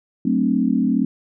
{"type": "chord", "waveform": "sine", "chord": "D dominant seventh", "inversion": "first", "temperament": "equal with one note detuned", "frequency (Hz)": [185, 220, 261.6, 299], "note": ["F#3", "A3", "C4", "D4"], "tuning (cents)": [0, 0, 0, 31], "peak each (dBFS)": [-23, -20, -19, -25], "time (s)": [0.25, 1.05], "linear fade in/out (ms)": 5, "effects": []}